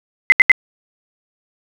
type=tone bursts; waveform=sine; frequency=2051 Hz; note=C7; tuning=35 cents flat; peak=-3 dBFS; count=3; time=0.3-0.517 s; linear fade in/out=0 ms; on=21 ms; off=77 ms; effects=none